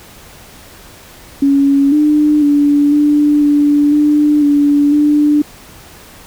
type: tone with pitch steps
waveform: sine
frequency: 278.6 / 299.7 / 289.2 / 294.8 / 291.4 / 297 / 288.8 / 295.9 Hz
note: C#4 / D4 / D4 / D4 / D4 / D4 / D4 / D4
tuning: +9 / +35 / -27 / +7 / -13 / +20 / -29 / +13 cents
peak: -7 dBFS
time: 1.42-5.42 s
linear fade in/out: 5 ms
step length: 500 ms
effects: pink hiss -38 dBFS RMS until 6.26 s